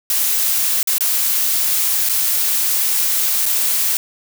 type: noise with dropouts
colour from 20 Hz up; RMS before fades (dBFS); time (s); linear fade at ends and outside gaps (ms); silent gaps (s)
blue; -17; 0.1-3.97; 1; 0.829-0.873 / 0.982-1.007 / 2.09-2.095 / 3.457-3.462
effects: none